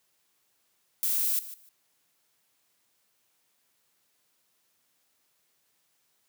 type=noise with echo; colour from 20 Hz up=violet; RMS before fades=-27 dBFS; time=1.03-1.39 s; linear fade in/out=0 ms; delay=150 ms; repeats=2; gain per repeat=-15 dB; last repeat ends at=1.69 s; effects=white hiss -72 dBFS RMS until 6.28 s + high-pass 100 Hz 12 dB/octave